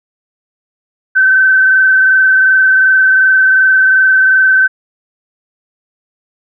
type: tone with frequency modulation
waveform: sine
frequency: 1536 Hz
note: G6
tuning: 36 cents flat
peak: -5 dBFS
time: 1.15-4.68 s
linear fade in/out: 20 ms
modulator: 22.7 Hz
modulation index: 0.88
effects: none